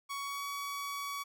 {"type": "tone with pitch glide", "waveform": "sawtooth", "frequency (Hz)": [1119, 1130.7], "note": ["C#6", "C#6"], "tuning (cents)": [16, 34], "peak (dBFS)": -33, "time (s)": [0.09, 1.24], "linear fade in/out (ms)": 20, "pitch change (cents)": 18, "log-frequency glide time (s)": [0.2, 0.46], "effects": ["12-bit"]}